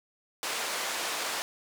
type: band-pass noise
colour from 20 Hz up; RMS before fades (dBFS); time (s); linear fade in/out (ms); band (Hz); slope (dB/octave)
pink; -33; 0.43-1.42; 0; 650 to 10000; 12
effects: none